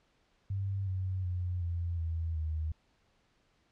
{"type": "tone with pitch steps", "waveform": "sine", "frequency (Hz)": [97.8, 93.6, 89.58, 85.73, 82.05, 78.53], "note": ["G2", "F#2", "F2", "F2", "E2", "D#2"], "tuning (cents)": [-4, 20, 44, -32, -8, 17], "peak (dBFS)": -31, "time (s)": [0.5, 2.72], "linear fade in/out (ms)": 5, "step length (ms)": 370, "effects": ["pink hiss -71 dBFS RMS until 3.71 s", "low-pass 5000 Hz 12 dB/octave"]}